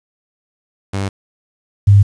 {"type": "tone pair in turn", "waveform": ["sawtooth", "sine"], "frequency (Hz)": [98.1, 100.63], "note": ["G2", "G2"], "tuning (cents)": [2, 46], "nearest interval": "unison", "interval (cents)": 44, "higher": "second", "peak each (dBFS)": [-14, -4], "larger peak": "second", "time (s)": [[0.93, 1.09], [1.87, 2.03]], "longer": "neither", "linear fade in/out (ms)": 10, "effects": ["resampled to 22050 Hz", "7-bit"]}